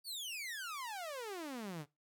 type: exponential sweep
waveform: sawtooth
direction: down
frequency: 4683 to 138.7 Hz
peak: -38 dBFS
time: 0.04-1.86 s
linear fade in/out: 50 ms
effects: noise-tail reverb RT60 0.2 s tail -18 dB re dry